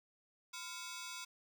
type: ring-modulated tone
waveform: 10% pulse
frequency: 1205 Hz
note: D6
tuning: 44 cents sharp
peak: -33 dBFS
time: 0.53-1.25 s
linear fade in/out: 10 ms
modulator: 190 Hz
effects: none